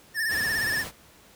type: tone with vibrato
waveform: square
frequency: 1765 Hz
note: A6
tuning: 5 cents sharp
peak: -25 dBFS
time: 0.14-0.85 s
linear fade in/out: 50 ms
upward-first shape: sine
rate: 17 Hz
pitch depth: 70 cents each way
type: noise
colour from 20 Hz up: pink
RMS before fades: -36 dBFS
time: 0.28-0.92 s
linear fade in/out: 50 ms
effects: pink hiss -54 dBFS RMS until 1.35 s + high-pass 60 Hz 12 dB/octave